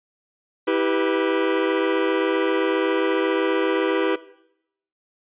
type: chord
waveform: 45% pulse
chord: E minor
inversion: none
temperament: equal with one note detuned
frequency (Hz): 324.3 / 392 / 493.9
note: E4 / G4 / B4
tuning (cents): -28 / 0 / 0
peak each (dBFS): -23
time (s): 0.67-4.16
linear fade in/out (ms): 10
effects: noise-tail reverb RT60 0.8 s tail -18 dB re dry + resampled to 8000 Hz